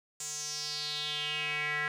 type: tone with band-pass filter sweep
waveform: square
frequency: 149.9 Hz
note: D3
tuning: 36 cents sharp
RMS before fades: -35 dBFS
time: 0.2-1.88 s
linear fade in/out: 2 ms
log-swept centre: 7400 to 1800 Hz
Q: 4.9
effects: none